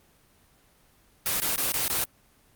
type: noise bursts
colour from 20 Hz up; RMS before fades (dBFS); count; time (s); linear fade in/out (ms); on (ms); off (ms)
white; -26; 5; 1.26-2.04; 0; 140; 20
effects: pink hiss -61 dBFS RMS until 2.55 s + Opus 24 kbps